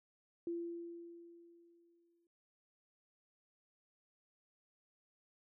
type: tone with exponential decay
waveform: sine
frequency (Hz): 340.8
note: F4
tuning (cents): -42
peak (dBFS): -36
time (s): 0.47-2.27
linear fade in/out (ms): 2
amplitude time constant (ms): 390
effects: none